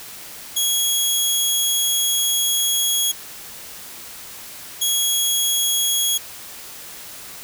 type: tone pair in turn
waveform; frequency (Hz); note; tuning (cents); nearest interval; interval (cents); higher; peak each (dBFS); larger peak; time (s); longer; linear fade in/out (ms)
15% pulse; 3320 / 3320; G#7 / G#7; -1 / -1; unison; 0; neither; -10; neither; 0.56-3.12 / 4.81-6.18; first; 10
effects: white hiss -37 dBFS RMS until 7.43 s